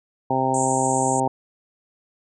harmonic tone, 131.5 Hz, C3, 9 cents sharp, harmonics 1 / 2 / 3 / 4 / 5 / 6 / 7, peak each -29 / -26 / -28 / -28 / -29 / -23 / -25 dBFS, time 0.3-1.28 s, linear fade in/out 5 ms
white band-pass noise, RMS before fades -30 dBFS, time 0.54-1.2 s, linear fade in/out 2 ms, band 6800 to 8500 Hz, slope 96 dB/octave
effects none

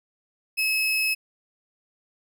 35% pulse tone, 2580 Hz, E7, 38 cents flat, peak -20 dBFS, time 0.57-1.15 s, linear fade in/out 20 ms, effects none

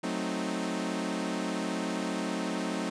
sawtooth chord, F# diminished seventh, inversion none, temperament equal, 185 / 220 / 261.6 / 311.1 Hz, F#3 / A3 / C4 / Eb4, 0 / 0 / 0 / 0 cents, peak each -32 dBFS, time 0.03-2.9 s, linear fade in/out 10 ms, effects resampled to 22050 Hz

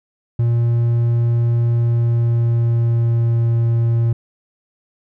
triangle tone with pitch glide, 117.8 to 116.25 Hz, A#2 to A#2, +19 to -4 cents, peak -11 dBFS, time 0.39-4.13 s, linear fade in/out 5 ms, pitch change -23 cents, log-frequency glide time 1.7-3.56 s, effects none

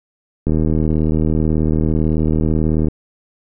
click train, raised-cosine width 3 ms, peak -5 dBFS, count 190, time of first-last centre 0.47-2.884 s, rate 78.3 Hz, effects none

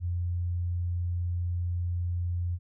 sine tone, 87.6 Hz, F2, 6 cents sharp, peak -27 dBFS, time 0-2.59 s, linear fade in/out 50 ms, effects none

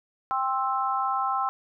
harmonic tone, 263.4 Hz, C4, 12 cents sharp, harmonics 3 / 4 / 5, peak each -28 / -28 / -28 dBFS, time 0.31-1.49 s, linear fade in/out 0 ms, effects none

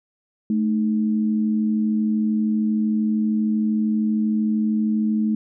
sine tone pair together, 217.1 / 310 Hz, A3 / D#4, -23 / -6 cents, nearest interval tritone, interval 617 cents, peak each -18 / -28 dBFS, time 0.5-5.35 s, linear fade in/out 2 ms, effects none

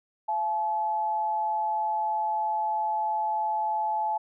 sine tone pair together, 683 / 859.9 Hz, F5 / A5, -39 / -40 cents, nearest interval major third, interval 399 cents, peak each -34 / -25 dBFS, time 0.28-4.18 s, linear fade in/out 10 ms, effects none

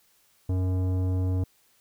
sine tone with tanh clipping, 92.5 Hz, F#2, in tune, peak -25 dBFS, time 0.49-1.44 s, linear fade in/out 5 ms, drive 14 dB, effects white hiss -64 dBFS RMS until 1.8 s

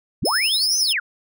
sine linear two-way sweep, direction up then down, 34.97 to 6272 to 1291 Hz, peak -19 dBFS, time 0.22-1 s, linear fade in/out 10 ms, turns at 0.78 s
sawtooth tone with tremolo, 5190 Hz, E8, 28 cents flat, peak -16 dBFS, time 0.25-0.93 s, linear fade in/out 5 ms, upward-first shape triangle, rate 11 Hz, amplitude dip 55%
effects none

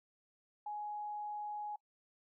sine tone, 836 Hz, G#5, 11 cents sharp, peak -39 dBFS, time 0.66-1.76 s, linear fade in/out 5 ms, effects noise-tail reverb RT60 0.1 s tail -23 dB re dry

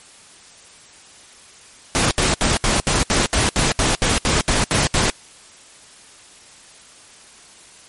pink noise bursts, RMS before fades -17 dBFS, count 14, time 1.95-5.1 s, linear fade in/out 0 ms, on 160 ms, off 70 ms, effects white hiss -45 dBFS RMS until 7.88 s + MP3 48 kbps

